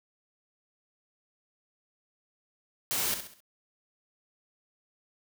white noise with echo, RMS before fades -30 dBFS, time 2.91-3.14 s, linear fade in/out 0 ms, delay 66 ms, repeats 4, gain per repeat -8 dB, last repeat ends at 3.404 s, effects none

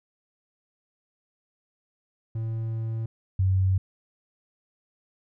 triangle / sine tone pair in turn, 112.4 / 94.52 Hz, A2 / F#2, +37 / +37 cents, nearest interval minor third, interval 300 cents, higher first, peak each -25 / -19 dBFS, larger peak second, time 2.35-3.06 / 3.39-3.78 s, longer first, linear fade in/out 5 ms, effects none

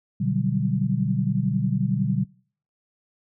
sine chord, G major seventh, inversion first, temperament equal with one note detuned, 123.47 / 147.68 / 185 / 196 Hz, B2 / D3 / F#3 / G3, 0 / +10 / 0 / 0 cents, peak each -26 dBFS, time 0.2-2.25 s, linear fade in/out 10 ms, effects noise-tail reverb RT60 0.5 s tail -25 dB re dry

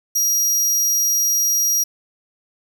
sawtooth tone, 5720 Hz, F8, 41 cents sharp, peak -13 dBFS, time 0.15-1.84 s, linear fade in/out 10 ms, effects 8-bit

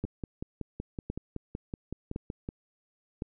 two click trains, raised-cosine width 3 ms, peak -22 / -20 dBFS, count 14 / 4, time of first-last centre 0.05-2.489 / 0.04-3.221 s, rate 5.33 / 0.943 Hz, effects none

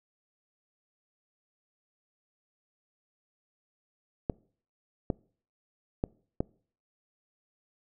clicks, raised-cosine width 2 ms, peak -14 dBFS, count 4, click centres 4.298 / 5.102 / 6.039 / 6.405 s, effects noise-tail reverb RT60 0.5 s tail -25 dB re dry

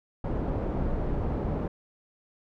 pink low-pass noise, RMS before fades -29 dBFS, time 0.24-1.68 s, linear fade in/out 5 ms, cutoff 610 Hz, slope 12 dB/octave, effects none

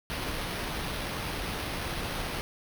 pink noise with sample-and-hold, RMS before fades -34 dBFS, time 0.1-2.41 s, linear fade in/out 0 ms, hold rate 7350 Hz, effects none

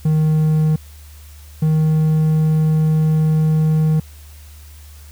triangle tone pair in turn, 155.56 / 156.4 Hz, D#3 / D#3, 0 / +9 cents, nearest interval unison, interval 9 cents, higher second, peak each -10 dBFS, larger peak neither, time 0.05-0.76 / 1.62-4 s, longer second, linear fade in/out 5 ms, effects added 74 Hz sine -37 dBFS peak until 5.11 s + white hiss -47 dBFS RMS until 5.11 s

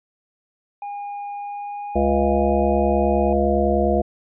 triangle tone with pitch glide, 814 to 827.3 Hz, G#5 to G#5, -35 to -7 cents, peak -26 dBFS, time 0.82-3.33 s, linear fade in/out 2 ms, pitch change +28 cents, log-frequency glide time 1.34-2.48 s
harmonic tone, 69.8 Hz, C#2, 13 cents sharp, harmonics 1 / 3 / 5 / 7 / 9 / 10, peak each -23 / -23 / -23 / -23 / -23 / -23 dBFS, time 1.95-4.02 s, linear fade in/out 10 ms
effects resampled to 8000 Hz

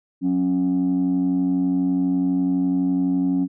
sine tone pair together, 181.9 / 273.9 Hz, F#3 / C#4, -29 / -21 cents, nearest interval perfect fifth, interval 708 cents, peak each -22 / -17 dBFS, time 0.21-3.48 s, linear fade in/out 50 ms, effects tanh soft clip ceiling -14 dBFS

